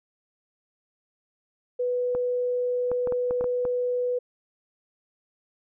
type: tone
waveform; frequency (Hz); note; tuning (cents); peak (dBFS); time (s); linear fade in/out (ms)
sine; 493.9; B4; 0; -23; 1.79-4.19; 10
type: clicks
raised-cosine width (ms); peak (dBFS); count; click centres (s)
1; -20; 8; 2.15 / 2.916 / 3.073 / 3.123 / 3.309 / 3.41 / 3.442 / 3.652
effects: none